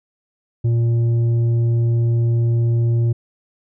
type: tone with tanh clipping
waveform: sine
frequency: 116.9 Hz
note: A#2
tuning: 5 cents sharp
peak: -15 dBFS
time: 0.64-3.13 s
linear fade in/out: 10 ms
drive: 6 dB
effects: none